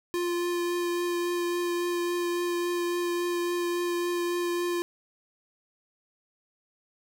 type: tone with vibrato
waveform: square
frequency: 349.2 Hz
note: F4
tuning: in tune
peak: -27 dBFS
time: 0.14-4.82 s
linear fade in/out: 0 ms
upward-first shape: triangle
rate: 3.6 Hz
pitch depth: 12 cents each way
effects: none